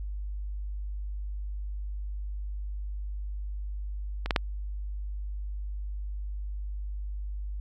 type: clicks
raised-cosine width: 0.3 ms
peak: -17 / -9 / -6 dBFS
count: 3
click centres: 4.26 / 4.308 / 4.362 s
effects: added 50 Hz sine -32 dBFS peak until 7.6 s